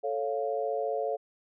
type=chord; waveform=sine; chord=A augmented; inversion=none; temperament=equal; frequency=440 / 554.4 / 698.5 Hz; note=A4 / C#5 / E#5; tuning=0 / 0 / 0 cents; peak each=-32 / -32 / -33 dBFS; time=0.03-1.17 s; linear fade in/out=20 ms; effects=none